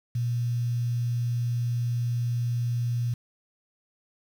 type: tone with quantisation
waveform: sine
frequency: 120 Hz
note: B2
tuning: 49 cents flat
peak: -24 dBFS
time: 0.15-3.14 s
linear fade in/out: 5 ms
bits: 8
effects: none